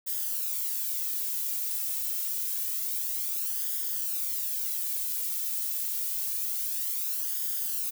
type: noise with flanger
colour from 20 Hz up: violet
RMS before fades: -31 dBFS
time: 0.06-7.91 s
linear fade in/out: 20 ms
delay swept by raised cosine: 0.59 to 2.29 ms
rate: 0.27 Hz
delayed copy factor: +0.65
effects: none